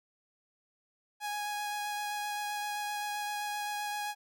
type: tone with vibrato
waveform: sawtooth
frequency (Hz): 830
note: G#5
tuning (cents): -1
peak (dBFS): -30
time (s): 1.2-4.15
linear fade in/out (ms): 50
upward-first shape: sine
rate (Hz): 7.7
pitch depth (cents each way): 10
effects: none